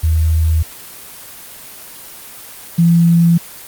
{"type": "tone pair in turn", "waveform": "sine", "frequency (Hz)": [80, 169.03], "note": ["D#2", "E3"], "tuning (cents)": [49, 44], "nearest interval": "octave + minor second", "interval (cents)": 1295, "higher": "second", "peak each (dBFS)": [-10, -7], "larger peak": "second", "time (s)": [[0.03, 0.63], [2.78, 3.38]], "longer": "neither", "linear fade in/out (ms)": 10, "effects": ["white hiss -34 dBFS RMS until 3.67 s", "Opus 24 kbps"]}